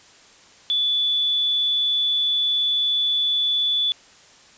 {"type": "tone", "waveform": "sine", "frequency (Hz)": 3459, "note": "A7", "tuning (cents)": -30, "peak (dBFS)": -18, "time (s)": [0.7, 3.92], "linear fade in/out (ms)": 0, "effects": ["white hiss -50 dBFS RMS until 4.57 s", "resampled to 16000 Hz"]}